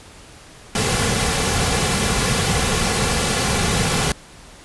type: noise with comb filter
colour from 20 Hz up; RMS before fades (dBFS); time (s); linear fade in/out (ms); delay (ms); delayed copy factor
pink; -19; 0.75-4.12; 2; 3.2; -0.55
effects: pink hiss -43 dBFS RMS until 4.64 s + resampled to 24000 Hz